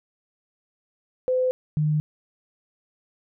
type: tone pair in turn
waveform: sine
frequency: 510 / 151.97 Hz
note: C5 / D#3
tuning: -44 / -40 cents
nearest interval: octave + major sixth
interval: 2096 cents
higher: first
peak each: -19 dBFS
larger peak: neither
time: 1.28-1.51 / 1.77-2 s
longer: neither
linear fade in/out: 0 ms
effects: none